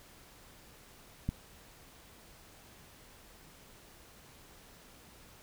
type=click; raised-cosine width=5 ms; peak=-19 dBFS; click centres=1.29 s; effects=pink hiss -57 dBFS RMS until 5.42 s